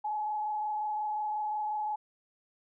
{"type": "tone with frequency modulation", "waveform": "sine", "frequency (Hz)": 848, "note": "G#5", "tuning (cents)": 36, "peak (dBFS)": -30, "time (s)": [0.04, 1.96], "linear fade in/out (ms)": 10, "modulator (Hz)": 25.6, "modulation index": 0.6, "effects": []}